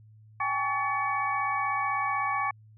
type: tone cluster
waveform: sine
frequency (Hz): 785 / 841 / 1129 / 1742 / 2257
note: G5 / G#5 / C#6 / A6 / C#7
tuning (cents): +2 / +22 / +31 / -18 / +31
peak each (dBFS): -34 / -35 / -28 / -36 / -34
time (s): 0.4-2.51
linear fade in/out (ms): 5
effects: added 108 Hz sine -51 dBFS peak until 2.77 s